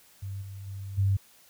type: tone with level steps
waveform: sine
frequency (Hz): 98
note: G2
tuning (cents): 0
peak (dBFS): -33 / -38 / -35 / -21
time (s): 0.22-1.17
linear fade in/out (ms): 10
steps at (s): 0.41 / 0.66 / 0.97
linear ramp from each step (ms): 20
effects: white hiss -58 dBFS RMS until 1.49 s